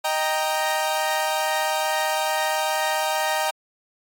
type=chord; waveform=sawtooth; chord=Eb major; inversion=none; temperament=equal; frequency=622.3 / 784 / 932.3 Hz; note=Eb5 / G5 / Bb5; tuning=0 / 0 / 0 cents; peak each=-22 dBFS; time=0.04-3.51 s; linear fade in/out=10 ms; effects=AAC 64 kbps